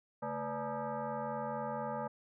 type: tone with frequency modulation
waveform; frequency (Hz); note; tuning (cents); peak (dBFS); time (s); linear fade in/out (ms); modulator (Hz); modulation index
sine; 137.9; C#3; -9; -35; 0.22-2.08; 10; 360; 2.9
effects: none